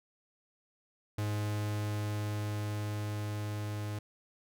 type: tone with level ramp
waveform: 45% pulse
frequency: 104.8 Hz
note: G#2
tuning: 16 cents sharp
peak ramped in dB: -31 to -35 dBFS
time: 1.18-3.99 s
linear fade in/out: 5 ms
effects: none